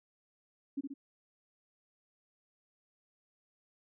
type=tone with echo; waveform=sine; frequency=277.2 Hz; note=C#4; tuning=in tune; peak=-32 dBFS; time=0.77-0.81 s; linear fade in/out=10 ms; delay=65 ms; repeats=2; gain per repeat=-4 dB; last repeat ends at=0.94 s; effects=none